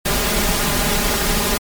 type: noise with comb filter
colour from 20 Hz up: pink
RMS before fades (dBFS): -18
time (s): 0.05-1.58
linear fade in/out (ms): 10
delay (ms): 4.9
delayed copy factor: +0.75
effects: MP3 96 kbps